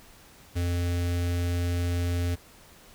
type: tone with notch filter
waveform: square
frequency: 87.31 Hz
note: F2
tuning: in tune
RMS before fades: -27 dBFS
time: 0.55-2.36 s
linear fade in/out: 20 ms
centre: 990 Hz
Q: 1.3
effects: pink hiss -53 dBFS RMS until 2.94 s

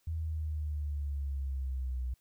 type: exponential sweep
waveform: sine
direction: down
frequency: 81.6 to 61.74 Hz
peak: -32 dBFS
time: 0.07-2.14 s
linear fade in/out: 5 ms
effects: white hiss -73 dBFS RMS until 2.2 s

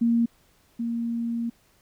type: tone pair in turn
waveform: sine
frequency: 233.1 / 233.1 Hz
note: A#3 / A#3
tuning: 0 / 0 cents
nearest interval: unison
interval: 0 cents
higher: neither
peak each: -18 / -25 dBFS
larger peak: first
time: 0.01-0.26 / 0.79-1.5 s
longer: second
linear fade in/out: 10 ms
effects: pink hiss -62 dBFS RMS until 1.81 s

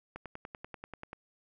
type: click train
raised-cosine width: 0.5 ms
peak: -27 dBFS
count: 11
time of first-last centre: 0.16-1.131 s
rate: 10.3 Hz
effects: none

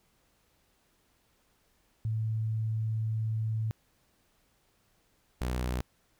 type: tone pair in turn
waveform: sine / sawtooth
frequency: 110.4 / 62.12 Hz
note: A2 / B1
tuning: +6 / +11 cents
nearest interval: minor seventh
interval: 995 cents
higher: first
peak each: -28 / -26 dBFS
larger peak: second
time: 2.05-3.71 / 5.41-5.81 s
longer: first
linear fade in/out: 0 ms
effects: pink hiss -70 dBFS RMS until 6.19 s

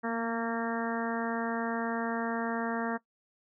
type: harmonic tone with a mistuned harmonic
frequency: 229.6 Hz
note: A#3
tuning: 26 cents flat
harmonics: 1 / 2 / 3 / 4 / 5 / 6 / 7 / 8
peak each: -33 / -36 / -38 / -39 / -40 / -41 / -41 / -42 dBFS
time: 0.03-2.98 s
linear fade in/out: 20 ms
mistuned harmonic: 1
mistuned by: +18 cents
effects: noise-tail reverb RT60 0.1 s tail -19 dB re dry

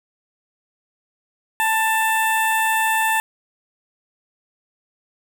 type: tone with notch filter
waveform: 15% pulse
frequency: 886 Hz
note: A5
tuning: 12 cents sharp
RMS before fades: -19 dBFS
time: 1.6-3.2 s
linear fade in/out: 0 ms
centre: 4600 Hz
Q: 0.68
effects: none

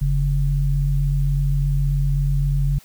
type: tone pair together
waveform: sine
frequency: 44.32 / 140.7 Hz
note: F1 / C#3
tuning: +26 / +26 cents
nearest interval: octave + minor sixth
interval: 2000 cents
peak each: -19 dBFS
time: 0.01-2.79 s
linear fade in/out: 10 ms
effects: white hiss -50 dBFS RMS until 2.84 s

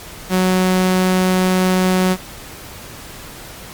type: tone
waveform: sawtooth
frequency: 185 Hz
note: F#3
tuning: in tune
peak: -9 dBFS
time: 0.29-2.17 s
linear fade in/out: 50 ms
effects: pink hiss -35 dBFS RMS until 3.73 s + Opus 48 kbps

